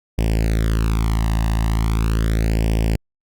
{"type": "tone with flanger", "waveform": "sawtooth", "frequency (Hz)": 55, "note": "A1", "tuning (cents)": 0, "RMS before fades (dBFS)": -18, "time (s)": [0.18, 2.96], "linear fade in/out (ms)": 5, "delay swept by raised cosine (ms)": [0.37, 1.08], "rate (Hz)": 0.39, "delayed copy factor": 0.95, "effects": ["Opus 48 kbps"]}